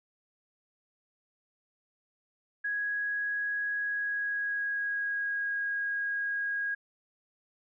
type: tone with pitch glide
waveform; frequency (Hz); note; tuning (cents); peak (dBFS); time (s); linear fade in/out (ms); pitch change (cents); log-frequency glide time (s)
sine; 1661.2 to 1640.2; G#6 to G#6; 0 to -22; -29; 2.64-6.75; 10; -22; 3.77-5.54
effects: none